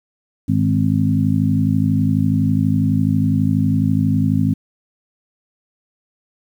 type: harmonic tone with a mistuned harmonic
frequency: 52.1 Hz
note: G#1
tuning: 6 cents sharp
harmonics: 2 / 3 / 4 / 5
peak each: -19 / -19 / -19 / -19 dBFS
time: 0.48-4.54 s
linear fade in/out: 10 ms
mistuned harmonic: 2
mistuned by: -39 cents
effects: 8-bit